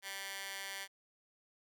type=tone with high-pass filter; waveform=15% pulse; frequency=195.4 Hz; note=G3; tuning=5 cents flat; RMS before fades=-44 dBFS; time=0.02-0.88 s; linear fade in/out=50 ms; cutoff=1700 Hz; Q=0.98; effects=none